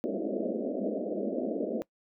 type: band-pass noise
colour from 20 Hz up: pink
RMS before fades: -32 dBFS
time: 0.04-1.82 s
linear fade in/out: 0 ms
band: 200 to 650 Hz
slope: 96 dB/octave
effects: noise-tail reverb RT60 0.1 s tail -22 dB re dry